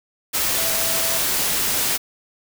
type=tone in noise; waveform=sine; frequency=659.3 Hz; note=E5; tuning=in tune; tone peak=-31 dBFS; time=0.57-1.19 s; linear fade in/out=20 ms; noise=white; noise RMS=-21 dBFS; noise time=0.33-1.98 s; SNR=-13 dB; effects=none